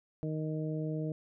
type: harmonic tone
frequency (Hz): 155.56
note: D#3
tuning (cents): 0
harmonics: 1 / 2 / 3 / 4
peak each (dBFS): -34 / -38 / -41 / -44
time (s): 0.23-1.12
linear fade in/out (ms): 0
effects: none